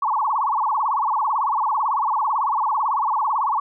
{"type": "tone with vibrato", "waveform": "sine", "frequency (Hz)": 985, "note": "B5", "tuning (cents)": -5, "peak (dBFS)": -18, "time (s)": [0.02, 3.6], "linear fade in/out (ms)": 5, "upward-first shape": "sine", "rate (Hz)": 18, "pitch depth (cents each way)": 270, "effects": []}